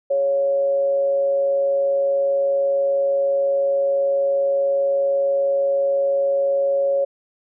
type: tone with frequency modulation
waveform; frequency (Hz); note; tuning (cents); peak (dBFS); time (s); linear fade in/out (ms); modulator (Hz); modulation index
sine; 554.4; C#5; 0; -16; 0.1-7.05; 10; 146; 0.22
effects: none